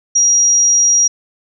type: tone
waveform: sine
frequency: 5720 Hz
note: F8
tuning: 41 cents sharp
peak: -8 dBFS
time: 0.15-1.08 s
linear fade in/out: 10 ms
effects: none